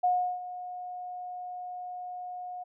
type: tone with ADSR envelope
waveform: sine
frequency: 723 Hz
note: F#5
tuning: 40 cents flat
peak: -21 dBFS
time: 0.03-2.64 s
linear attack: 13 ms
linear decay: 350 ms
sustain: -15 dB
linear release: 15 ms
effects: none